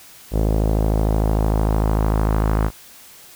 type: tone with low-pass filter sweep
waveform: sawtooth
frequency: 53.3 Hz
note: G#1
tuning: 46 cents sharp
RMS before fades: -18 dBFS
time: 0.31-2.71 s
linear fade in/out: 50 ms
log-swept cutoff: 550 to 1300 Hz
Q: 1.5
effects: white hiss -44 dBFS RMS until 3.35 s